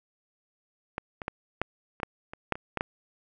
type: clicks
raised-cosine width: 0.5 ms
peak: -16 / -21 / -15 / -11 / -26 / -11 / -24 / -10 / -23 / -14 / -12 dBFS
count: 11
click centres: 0.981 / 1.218 / 1.281 / 1.616 / 2.001 / 2.032 / 2.335 / 2.523 / 2.555 / 2.773 / 2.809 s
effects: none